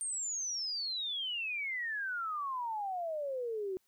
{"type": "exponential sweep", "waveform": "sine", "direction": "down", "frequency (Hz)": [8870, 365.8], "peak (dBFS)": -34, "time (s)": [0.01, 3.77], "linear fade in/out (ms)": 0, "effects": ["white hiss -75 dBFS RMS until 3.87 s"]}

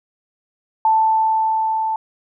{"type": "tone with level ramp", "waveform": "sine", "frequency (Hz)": 882, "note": "A5", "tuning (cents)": 4, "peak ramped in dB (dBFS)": [-11, -18], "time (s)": [0.85, 1.96], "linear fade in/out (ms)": 2, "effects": []}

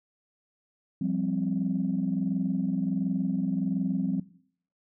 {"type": "chord", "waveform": "sine", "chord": "F suspended second", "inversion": "none", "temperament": "equal", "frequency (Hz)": [174.61, 196, 261.6], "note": ["F3", "G3", "C4"], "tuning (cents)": [0, 0, 0], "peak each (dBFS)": -29, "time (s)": [1.01, 4.2], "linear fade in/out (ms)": 5, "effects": ["noise-tail reverb RT60 0.6 s tail -19 dB re dry", "tanh soft clip ceiling -17 dBFS"]}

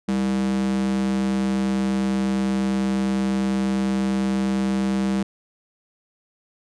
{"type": "tone with high-pass filter", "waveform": "square", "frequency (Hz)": 65.7, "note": "C2", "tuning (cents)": 8, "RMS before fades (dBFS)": -22, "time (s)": [0.08, 5.23], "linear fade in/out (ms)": 5, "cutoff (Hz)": 220, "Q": 5.1, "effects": ["resampled to 22050 Hz"]}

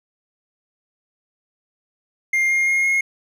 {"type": "tone with pitch steps", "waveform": "triangle", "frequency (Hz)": [2114, 2127, 2141, 2155], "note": ["C7", "C7", "C7", "C#7"], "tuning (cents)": [17, 28, 39, -49], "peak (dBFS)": -14, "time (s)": [2.33, 3.01], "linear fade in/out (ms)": 5, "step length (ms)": 170, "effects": []}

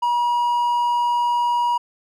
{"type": "tone", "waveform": "triangle", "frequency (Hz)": 960, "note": "B5", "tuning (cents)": -49, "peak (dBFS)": -15, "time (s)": [0.02, 1.78], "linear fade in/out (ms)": 10, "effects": []}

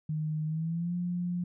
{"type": "tone with pitch glide", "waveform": "sine", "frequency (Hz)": [154.6, 176.57], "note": ["D#3", "F3"], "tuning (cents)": [-11, 19], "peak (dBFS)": -29, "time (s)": [0.09, 1.44], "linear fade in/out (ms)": 5, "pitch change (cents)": 230, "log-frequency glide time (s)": [0.46, 0.95], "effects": []}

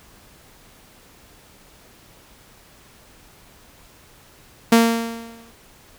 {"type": "tone with exponential decay", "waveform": "sawtooth", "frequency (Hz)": 230, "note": "A#3", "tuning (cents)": -23, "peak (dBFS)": -5, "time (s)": [4.72, 5.51], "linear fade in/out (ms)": 5, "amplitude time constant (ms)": 170, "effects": ["pink hiss -50 dBFS RMS until 5.98 s"]}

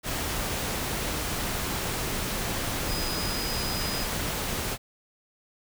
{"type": "tone in noise", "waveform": "sine", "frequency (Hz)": 4978, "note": "D#8", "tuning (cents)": 0, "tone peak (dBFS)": -34, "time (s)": [2.87, 4.07], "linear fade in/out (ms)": 50, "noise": "pink", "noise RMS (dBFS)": -30, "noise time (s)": [0.03, 4.78], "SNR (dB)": -7, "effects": []}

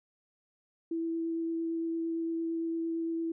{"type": "tone with vibrato", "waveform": "sine", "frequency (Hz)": 330, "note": "E4", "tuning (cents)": 2, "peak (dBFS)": -30, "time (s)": [0.91, 3.32], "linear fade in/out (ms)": 5, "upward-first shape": "triangle", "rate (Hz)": 8.8, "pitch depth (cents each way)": 10, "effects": []}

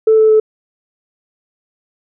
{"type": "tone with pitch steps", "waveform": "sine", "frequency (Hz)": [440, 437, 433.9], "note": ["A4", "A4", "A4"], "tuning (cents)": [0, -12, -24], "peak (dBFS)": -5, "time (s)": [0.07, 0.4], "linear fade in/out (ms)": 5, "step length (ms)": 110, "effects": ["tanh soft clip ceiling -2 dBFS"]}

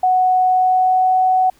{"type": "tone with pitch glide", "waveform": "sine", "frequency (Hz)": [740, 745.6], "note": ["F#5", "F#5"], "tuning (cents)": [0, 13], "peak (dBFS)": -11, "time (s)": [0.03, 1.5], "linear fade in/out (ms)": 5, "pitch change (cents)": 13, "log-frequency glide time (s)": [0.48, 1.19], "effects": ["pink hiss -54 dBFS RMS until 1.59 s"]}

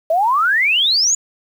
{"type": "exponential sweep", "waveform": "sine", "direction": "up", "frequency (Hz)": [622.3, 7040], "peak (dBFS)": -12, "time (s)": [0.1, 1.15], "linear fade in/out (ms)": 5, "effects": ["7-bit"]}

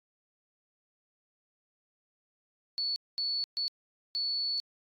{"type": "tone bursts at uneven times", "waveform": "sine", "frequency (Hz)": 4435, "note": "C#8", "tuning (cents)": 0, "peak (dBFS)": -29, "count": 4, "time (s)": [[2.78, 2.96], [3.18, 3.44], [3.57, 3.68], [4.15, 4.6]], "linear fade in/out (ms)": 0, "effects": ["AAC 64 kbps"]}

